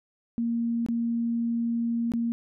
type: tone with dropouts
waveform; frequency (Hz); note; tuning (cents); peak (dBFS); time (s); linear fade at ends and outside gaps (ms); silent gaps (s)
sine; 233.1; A#3; 0; -24; 0.38-2.32; 0; 0.863-0.886 / 2.119-2.137
effects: none